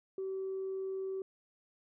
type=tone; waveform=sine; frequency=382.8 Hz; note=G4; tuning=41 cents flat; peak=-34 dBFS; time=0.18-1.22 s; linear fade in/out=2 ms; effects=tanh soft clip ceiling -31 dBFS